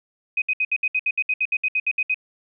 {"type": "tone bursts", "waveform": "sine", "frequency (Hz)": 2511, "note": "D#7", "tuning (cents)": 15, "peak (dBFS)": -18, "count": 16, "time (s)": [0.37, 2.144], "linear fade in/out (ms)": 5, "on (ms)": 49, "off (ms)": 66, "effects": []}